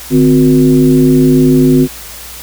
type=tone with frequency modulation; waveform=sine; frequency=258.1 Hz; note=C4; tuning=23 cents flat; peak=-4 dBFS; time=0.1-1.88 s; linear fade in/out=50 ms; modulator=107 Hz; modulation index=0.96; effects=added 60 Hz sine -36 dBFS peak until 2.42 s + white hiss -29 dBFS RMS until 2.42 s